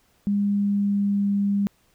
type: tone with pitch glide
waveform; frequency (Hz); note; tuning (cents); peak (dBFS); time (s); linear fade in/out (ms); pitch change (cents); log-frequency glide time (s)
sine; 202.6 to 200.9; G#3 to G3; -43 to +43; -19; 0.27-1.67; 0; -14; 0.41-1.29
effects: pink hiss -63 dBFS RMS until 1.94 s